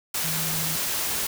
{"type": "tone in noise", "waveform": "sine", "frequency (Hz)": 160, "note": "D#3", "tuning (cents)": 49, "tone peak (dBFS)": -32, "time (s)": [0.24, 0.76], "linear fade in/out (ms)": 5, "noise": "white", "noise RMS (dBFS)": -27, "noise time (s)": [0.14, 1.27], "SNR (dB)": -8, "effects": []}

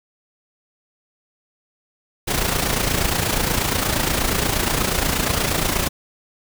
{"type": "noise with amplitude modulation", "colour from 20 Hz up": "pink", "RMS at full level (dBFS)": -18, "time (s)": [2.27, 5.89], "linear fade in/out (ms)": 20, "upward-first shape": "sine", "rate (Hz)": 28.4, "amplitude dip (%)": 60, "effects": []}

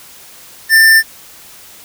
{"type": "tone", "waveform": "square", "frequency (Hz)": 1787, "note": "A6", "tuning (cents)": 26, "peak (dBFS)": -5, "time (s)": [0.69, 1.03], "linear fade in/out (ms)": 50, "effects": ["white hiss -38 dBFS RMS until 1.84 s"]}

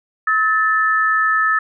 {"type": "tone pair together", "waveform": "sine", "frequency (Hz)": [1288.8, 1760], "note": ["E6", "A6"], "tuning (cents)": [-39, 0], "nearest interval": "perfect fourth", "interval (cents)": 539, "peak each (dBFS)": -16, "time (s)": [0.27, 1.59], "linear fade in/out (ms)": 5, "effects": []}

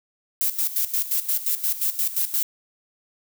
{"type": "noise with tremolo", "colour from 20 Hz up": "violet", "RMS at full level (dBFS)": -22, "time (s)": [0.41, 2.43], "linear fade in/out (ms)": 0, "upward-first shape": "square", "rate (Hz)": 5.7, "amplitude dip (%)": 75, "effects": []}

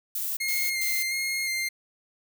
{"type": "noise bursts", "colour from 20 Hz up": "violet", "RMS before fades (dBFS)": -30, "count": 3, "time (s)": [0.15, 1.03], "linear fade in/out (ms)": 5, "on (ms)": 220, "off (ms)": 110}
{"type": "tone with vibrato", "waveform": "sawtooth", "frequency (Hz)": 2121, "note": "C7", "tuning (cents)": 23, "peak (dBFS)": -23, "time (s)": [0.4, 1.69], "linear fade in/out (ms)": 10, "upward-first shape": "square", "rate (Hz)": 1.4, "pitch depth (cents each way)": 18}
{"effects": []}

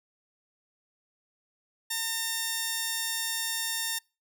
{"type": "tone pair together", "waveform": "5% pulse", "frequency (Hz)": [910, 1820], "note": ["A#5", "A#6"], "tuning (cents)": [-42, -42], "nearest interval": "octave", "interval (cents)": 1200, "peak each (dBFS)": [-23, -22], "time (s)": [1.9, 3.99], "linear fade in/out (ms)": 10, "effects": ["noise-tail reverb RT60 0.3 s tail -26 dB re dry"]}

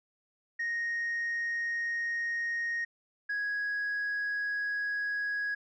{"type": "tone pair in turn", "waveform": "sine", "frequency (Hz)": [1864.7, 1661.3], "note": ["A#6", "G#6"], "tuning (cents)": [0, 0], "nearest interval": "major second", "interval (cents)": 200, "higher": "first", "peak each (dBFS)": -28, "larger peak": "neither", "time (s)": [[0.59, 2.85], [3.29, 5.55]], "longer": "neither", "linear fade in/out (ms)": 10, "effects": ["tanh soft clip ceiling -28 dBFS"]}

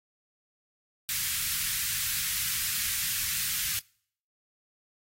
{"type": "band-stop noise", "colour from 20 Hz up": "white", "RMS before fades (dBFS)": -30, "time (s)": [1.09, 3.79], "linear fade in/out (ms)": 0, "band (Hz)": [160, 1500], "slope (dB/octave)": 24, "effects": ["noise-tail reverb RT60 0.6 s tail -26 dB re dry", "AAC 48 kbps"]}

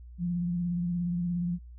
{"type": "tone with vibrato", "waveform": "sine", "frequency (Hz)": 174.7, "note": "F3", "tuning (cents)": 1, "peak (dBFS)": -27, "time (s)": [0.18, 1.59], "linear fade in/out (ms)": 50, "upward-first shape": "sine", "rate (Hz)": 17, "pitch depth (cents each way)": 35, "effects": ["added 60 Hz sine -44 dBFS peak until 1.78 s"]}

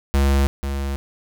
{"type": "tone pair in turn", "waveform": "square", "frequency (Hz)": [69.1, 69.1], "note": ["C#2", "C#2"], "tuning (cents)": [-5, -5], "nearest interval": "unison", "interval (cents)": 0, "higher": "neither", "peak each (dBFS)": [-15, -23], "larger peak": "first", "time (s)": [[0.14, 0.47], [0.63, 0.96]], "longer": "neither", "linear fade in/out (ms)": 0, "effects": []}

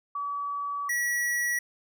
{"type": "tone pair in turn", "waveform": ["sine", "square"], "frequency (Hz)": [1143, 1930.1], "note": ["D6", "B6"], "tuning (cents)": [-47, -40], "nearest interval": "major sixth", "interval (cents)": 907, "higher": "second", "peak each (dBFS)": [-29, -26], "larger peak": "second", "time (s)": [[0.15, 0.89], [0.89, 1.59]], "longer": "first", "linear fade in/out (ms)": 5, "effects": []}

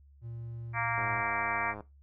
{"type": "tone", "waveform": "triangle", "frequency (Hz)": 116.2, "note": "A#2", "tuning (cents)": -5, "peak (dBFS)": -37, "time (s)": [0.21, 1.23], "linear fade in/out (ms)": 50}
{"type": "harmonic tone", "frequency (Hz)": 232.2, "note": "A#3", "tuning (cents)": -7, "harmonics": [3, 4, 5, 6, 7, 8, 9, 10], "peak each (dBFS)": [-39, -36, -36, -40, -38, -39, -39, -37], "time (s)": [0.73, 1.75], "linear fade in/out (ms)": 50}
{"type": "click train", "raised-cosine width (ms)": 1, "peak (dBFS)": -29, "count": 87, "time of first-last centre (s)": [0.98, 1.807], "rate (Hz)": 104}
{"effects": ["noise-tail reverb RT60 0.2 s tail -17 dB re dry", "added 70 Hz sine -55 dBFS peak until 2.02 s"]}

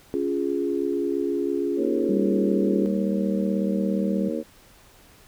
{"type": "chord", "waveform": "sine", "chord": "Db major", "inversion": "none", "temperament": "equal with one note detuned", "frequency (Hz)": [280.2, 349.2, 415.3], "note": ["Db4", "F4", "Ab4"], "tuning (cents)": [19, 0, 0], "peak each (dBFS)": [-27, -26, -27], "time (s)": [0.14, 2.86], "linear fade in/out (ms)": 0}
{"type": "harmonic tone", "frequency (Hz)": 78, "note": "D#2", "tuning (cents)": 5, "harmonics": [3, 4, 5, 6, 7], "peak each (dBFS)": [-30, -30, -36, -31, -32], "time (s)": [1.76, 4.44], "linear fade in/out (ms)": 50}
{"type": "tone with pitch glide", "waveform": "sine", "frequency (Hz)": [198.9, 196.96], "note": ["G3", "G3"], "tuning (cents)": [25, 8], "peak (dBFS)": -23, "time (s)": [2.09, 4.29], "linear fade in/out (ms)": 5, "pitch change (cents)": -17, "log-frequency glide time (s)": [2.37, 3.87]}
{"effects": ["pink hiss -53 dBFS RMS until 5.27 s"]}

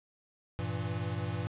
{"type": "chord", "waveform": "square", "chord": "E diminished", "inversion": "first", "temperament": "equal with one note detuned", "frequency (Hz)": [98, 116.54, 165.39], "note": ["G2", "Bb2", "E3"], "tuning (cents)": [0, 0, 6], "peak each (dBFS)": [-37, -37, -40], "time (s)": [0.59, 1.47], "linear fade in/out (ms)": 0, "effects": ["resampled to 8000 Hz", "10-bit"]}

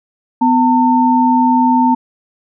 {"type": "tone pair together", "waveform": "sine", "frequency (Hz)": [251.1, 900], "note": ["B3", "A5"], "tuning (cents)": [29, 39], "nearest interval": "octave + minor seventh", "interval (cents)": 2210, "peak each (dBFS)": -11, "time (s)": [0.41, 1.95], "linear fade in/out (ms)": 10, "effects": []}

